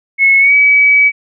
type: tone with pitch glide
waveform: sine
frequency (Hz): 2188 to 2280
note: C#7 to C#7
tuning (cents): -23 to +48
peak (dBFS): -5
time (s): 0.18-1.12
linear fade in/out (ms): 50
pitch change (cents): +71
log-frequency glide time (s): 0.39-0.54
effects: none